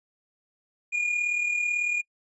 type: tone with amplitude modulation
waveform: triangle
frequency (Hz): 2432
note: D#7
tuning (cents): -40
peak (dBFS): -20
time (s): 0.92-2.02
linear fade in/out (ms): 20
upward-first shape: sine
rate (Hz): 38.1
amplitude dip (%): 50
effects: noise-tail reverb RT60 0.1 s tail -26 dB re dry + resampled to 22050 Hz